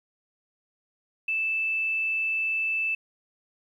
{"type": "tone", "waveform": "sine", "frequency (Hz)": 2637, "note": "E7", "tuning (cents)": 0, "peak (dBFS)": -24, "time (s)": [1.28, 2.95], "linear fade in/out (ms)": 5, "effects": ["10-bit"]}